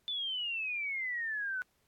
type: exponential sweep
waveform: sine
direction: down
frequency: 3529 to 1478 Hz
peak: -33 dBFS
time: 0.08-1.62 s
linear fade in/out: 0 ms
effects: pink hiss -74 dBFS RMS until 1.87 s + AAC 64 kbps